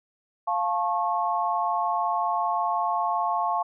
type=chord; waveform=sine; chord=F augmented; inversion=none; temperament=just; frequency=698.5 / 873.1 / 1091.3 Hz; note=F5 / A5 / C#6; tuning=0 / -14 / -27 cents; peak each=-27 dBFS; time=0.47-3.63 s; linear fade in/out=10 ms; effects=none